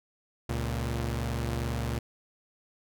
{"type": "tone pair together", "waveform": "sawtooth", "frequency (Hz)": [69.54, 116.54], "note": ["C#2", "A#2"], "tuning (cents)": [6, 0], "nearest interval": "major sixth", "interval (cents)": 894, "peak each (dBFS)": -28, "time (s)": [0.49, 1.99], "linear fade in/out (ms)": 5, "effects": []}